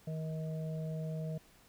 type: harmonic tone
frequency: 158.3 Hz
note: D#3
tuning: 30 cents sharp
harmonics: 1 / 3 / 4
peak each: -36 / -48 / -46 dBFS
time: 0.07-1.38 s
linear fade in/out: 5 ms
effects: pink hiss -63 dBFS RMS until 1.68 s